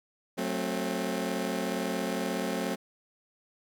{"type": "chord", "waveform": "20% pulse", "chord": "F# diminished", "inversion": "none", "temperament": "just", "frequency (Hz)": [185, 222, 266.4], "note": ["F#3", "A3", "C4"], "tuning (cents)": [0, 16, 31], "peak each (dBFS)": -29, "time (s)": [0.37, 2.76], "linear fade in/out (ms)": 20, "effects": []}